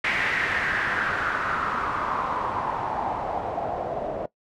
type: noise with low-pass filter sweep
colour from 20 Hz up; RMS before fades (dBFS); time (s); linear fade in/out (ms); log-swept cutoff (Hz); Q
white; -27; 0.04-4.26; 5; 2100 to 600; 4.3
effects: noise-tail reverb RT60 0.1 s tail -19 dB re dry